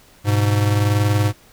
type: tone pair together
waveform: square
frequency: 103 / 123.6 Hz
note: G#2 / B2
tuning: -14 / +2 cents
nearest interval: minor third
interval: 316 cents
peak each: -16 / -23 dBFS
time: 0.24-1.33 s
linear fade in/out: 50 ms
effects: pink hiss -50 dBFS RMS until 1.52 s